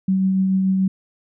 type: tone with tremolo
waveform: sine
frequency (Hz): 190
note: F#3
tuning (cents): +46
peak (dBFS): -14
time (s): 0.08-0.88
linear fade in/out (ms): 5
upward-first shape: triangle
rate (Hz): 6.9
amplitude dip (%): 25
effects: none